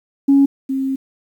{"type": "tone pair in turn", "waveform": "sine", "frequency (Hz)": [277.2, 267.8], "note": ["C#4", "C4"], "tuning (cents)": [0, 40], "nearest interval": "minor second", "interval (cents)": 60, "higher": "first", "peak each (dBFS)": [-7, -17], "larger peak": "first", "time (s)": [[0.28, 0.46], [0.69, 0.96]], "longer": "second", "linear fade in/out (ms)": 10, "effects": ["tanh soft clip ceiling -4 dBFS", "8-bit"]}